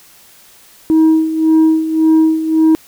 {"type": "tone with tremolo", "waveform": "sine", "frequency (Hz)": 318.3, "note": "D#4", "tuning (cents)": 39, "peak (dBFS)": -3, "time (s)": [0.9, 2.75], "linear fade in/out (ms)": 0, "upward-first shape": "sine", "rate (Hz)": 1.8, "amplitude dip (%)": 75, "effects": ["tanh soft clip ceiling -5 dBFS", "white hiss -44 dBFS RMS until 2.87 s"]}